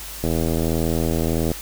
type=click train; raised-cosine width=2 ms; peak=-9 dBFS; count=105; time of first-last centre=0.24-1.516 s; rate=81.5 Hz; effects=added 50 Hz sine -38 dBFS peak until 1.61 s + white hiss -35 dBFS RMS until 1.61 s